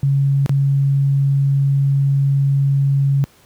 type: tone with dropouts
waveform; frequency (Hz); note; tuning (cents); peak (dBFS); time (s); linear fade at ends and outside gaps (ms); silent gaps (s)
sine; 138.59; C#3; 0; -12; 0.03-3.24; 0; 0.461-0.494
effects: pink hiss -51 dBFS RMS until 3.45 s + high-pass 60 Hz 12 dB/octave